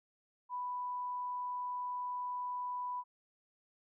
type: tone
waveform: sine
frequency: 990 Hz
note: B5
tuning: 4 cents sharp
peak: -36 dBFS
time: 0.49-3.04 s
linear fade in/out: 50 ms
effects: none

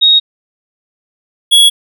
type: tone pair in turn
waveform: sine / square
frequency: 3757 / 3347 Hz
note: A#7 / G#7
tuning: +13 / +13 cents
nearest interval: major second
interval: 200 cents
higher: first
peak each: -4 dBFS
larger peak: neither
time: 0.01-0.2 / 1.51-1.7 s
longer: neither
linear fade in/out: 20 ms
effects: none

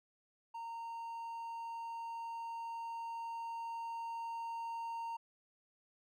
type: tone with level ramp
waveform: triangle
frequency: 922 Hz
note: A#5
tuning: 19 cents flat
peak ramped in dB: -40 to -37 dBFS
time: 0.54-5.17 s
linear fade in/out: 10 ms
effects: none

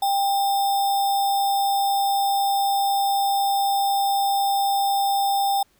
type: tone with sample-and-hold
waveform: sine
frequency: 794 Hz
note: G5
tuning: 22 cents sharp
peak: -18 dBFS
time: 0.02-5.63 s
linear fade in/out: 5 ms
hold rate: 4410 Hz
effects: pink hiss -62 dBFS RMS until 5.79 s

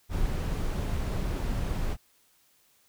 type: noise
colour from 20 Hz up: brown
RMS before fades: -29 dBFS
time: 0.09-1.97 s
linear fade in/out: 50 ms
effects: white hiss -65 dBFS RMS until 2.88 s

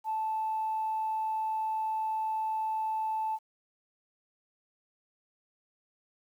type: tone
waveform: sine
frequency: 876 Hz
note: A5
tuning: 8 cents flat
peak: -28 dBFS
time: 0.04-3.39 s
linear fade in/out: 50 ms
effects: tanh soft clip ceiling -24 dBFS + 10-bit

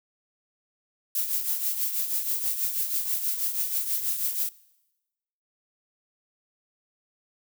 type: noise with tremolo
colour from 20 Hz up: violet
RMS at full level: -25 dBFS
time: 1.15-4.49 s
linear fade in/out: 2 ms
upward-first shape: triangle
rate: 6.2 Hz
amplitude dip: 65%
effects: noise-tail reverb RT60 1.0 s tail -22 dB re dry

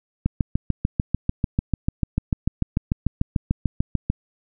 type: click train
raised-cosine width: 5 ms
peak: -7 dBFS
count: 27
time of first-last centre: 0.26-4.1 s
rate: 6.77 Hz
effects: none

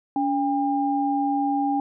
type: tone pair together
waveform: sine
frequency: 283.8 / 802.7 Hz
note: C#4 / G5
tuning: +41 / +41 cents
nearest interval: octave + tritone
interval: 1800 cents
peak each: -23 dBFS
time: 0.16-1.8 s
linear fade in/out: 2 ms
effects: none

